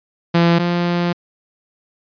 sawtooth tone pair in turn, 170 / 173.97 Hz, F3 / F3, -46 / -6 cents, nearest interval unison, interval 40 cents, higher second, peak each -7 / -12 dBFS, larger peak first, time 0.34-0.59 / 0.59-1.13 s, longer second, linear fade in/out 10 ms, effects resampled to 11025 Hz

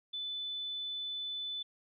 sine tone, 3500 Hz, A7, 10 cents flat, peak -36 dBFS, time 0.13-1.63 s, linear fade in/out 10 ms, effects none

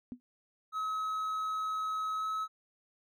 sine tone with exponential decay, 246.9 Hz, B3, in tune, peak -34 dBFS, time 0.12-0.2 s, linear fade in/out 0 ms, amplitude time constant 17 ms
triangle tone with pitch glide, 1281 to 1289.2 Hz, E6 to E6, -50 to -39 cents, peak -30 dBFS, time 0.72-2.48 s, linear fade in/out 50 ms, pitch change +11 cents, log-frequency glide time 2.17-2.25 s
effects none

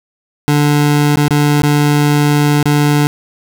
25% pulse tone with dropouts, 146.83 Hz, D3, in tune, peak -5 dBFS, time 0.48-3.07 s, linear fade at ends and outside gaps 0 ms, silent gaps 1.158-1.171 / 1.282-1.307 / 1.619-1.633 / 2.628-2.656 s, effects none

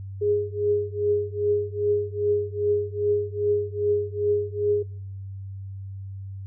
sine tone with tremolo, 414.3 Hz, G#4, 4 cents flat, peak -17 dBFS, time 0.21-4.83 s, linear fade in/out 10 ms, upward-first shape triangle, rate 2.5 Hz, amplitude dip 100%, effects noise-tail reverb RT60 0.7 s tail -23 dB re dry + added 97 Hz sine -33 dBFS peak until 6.46 s

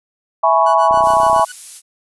sine chord, C# minor seventh, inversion first, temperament equal with one note detuned, 659.3 / 836.4 / 987.8 / 1108.7 Hz, E5 / G#5 / B5 / C#6, 0 / +12 / 0 / 0 cents, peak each -15 dBFS, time 0.43-1.45 s, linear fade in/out 10 ms
sawtooth tone with tremolo, 1480 Hz, F#6, in tune, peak -24 dBFS, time 0.66-1.52 s, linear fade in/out 5 ms, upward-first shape sine, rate 7.2 Hz, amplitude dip 100%
click train, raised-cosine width 2 ms, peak -17 dBFS, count 16, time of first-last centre 0.91-1.395 s, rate 30.9 Hz
violet noise, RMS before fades -28 dBFS, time 1.01-1.82 s, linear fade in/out 50 ms
effects resampled to 24000 Hz

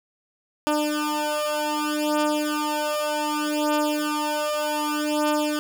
15% pulse beating tone pair, 299.7 / 300.35 Hz, D4 / D4, +35 / +39 cents, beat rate 0.65 Hz, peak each -19 dBFS, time 0.67-5.59 s, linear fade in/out 0 ms, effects none

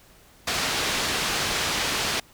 white low-pass noise, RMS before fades -26 dBFS, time 0.47-2.2 s, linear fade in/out 5 ms, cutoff 4700 Hz, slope 12 dB/octave, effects pink hiss -54 dBFS RMS until 2.33 s

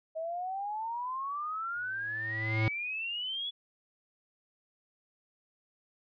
sine exponential sweep, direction up, 632 to 3425 Hz, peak -33 dBFS, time 0.15-3.51 s, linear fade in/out 20 ms
square tone with exponential growth, 110 Hz, A2, in tune, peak -25 dBFS, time 1.76-2.68 s, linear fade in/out 0 ms, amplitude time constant 200 ms
effects resampled to 11025 Hz

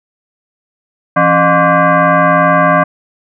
sine tone with frequency modulation, 271.9 Hz, C#4, 33 cents flat, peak -6 dBFS, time 1.16-2.84 s, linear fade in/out 10 ms, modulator 441 Hz, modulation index 3, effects none

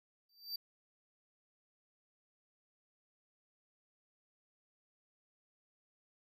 square tone with exponential growth, 4658 Hz, D8, 15 cents flat, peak -36 dBFS, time 0.29-0.56 s, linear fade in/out 5 ms, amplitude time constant 57 ms, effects none

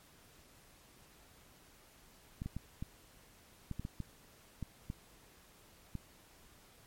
clicks, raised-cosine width 5 ms, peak -27 dBFS, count 11, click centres 2.419 / 2.46 / 2.566 / 2.825 / 3.713 / 3.796 / 3.851 / 4.003 / 4.627 / 4.901 / 5.953 s, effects pink hiss -62 dBFS RMS until 6.86 s + MP3 64 kbps

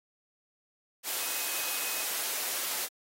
sine tone in noise, 2522 Hz, D#7, 23 cents sharp, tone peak -42 dBFS, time 1.17-2.06 s, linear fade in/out 50 ms, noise white, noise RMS -33 dBFS, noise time 1.03-2.89 s, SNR -12 dB, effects high-pass 400 Hz 12 dB/octave + AAC 48 kbps

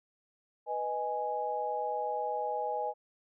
sine chord, G# minor, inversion first, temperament equal, 493.9 / 622.3 / 830.6 Hz, B4 / D#5 / G#5, 0 / 0 / 0 cents, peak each -37 / -37 / -33 dBFS, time 0.66-2.94 s, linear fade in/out 50 ms, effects none

